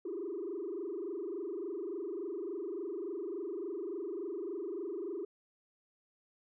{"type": "tone with frequency modulation", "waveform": "sine", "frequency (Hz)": 370, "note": "F#4", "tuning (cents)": 0, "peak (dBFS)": -35, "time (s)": [0.05, 5.25], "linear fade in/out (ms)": 5, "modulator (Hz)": 23.5, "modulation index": 2.1, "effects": ["tanh soft clip ceiling -33 dBFS"]}